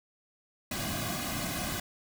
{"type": "noise with comb filter", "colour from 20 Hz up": "pink", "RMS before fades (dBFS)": -34, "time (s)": [0.71, 1.8], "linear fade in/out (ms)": 5, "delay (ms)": 2.2, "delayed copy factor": -0.9, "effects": []}